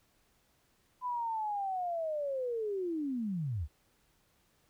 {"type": "linear sweep", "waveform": "sine", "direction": "down", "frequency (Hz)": [1009, 63.6], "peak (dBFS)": -32, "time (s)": [1.01, 3.68], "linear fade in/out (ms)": 50, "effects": ["pink hiss -71 dBFS RMS until 4.69 s"]}